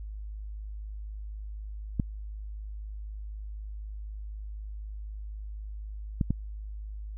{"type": "clicks", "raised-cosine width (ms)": 5, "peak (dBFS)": -13, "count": 3, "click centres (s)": [1.998, 6.212, 6.306], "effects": ["added 52 Hz sine -36 dBFS peak until 7.17 s"]}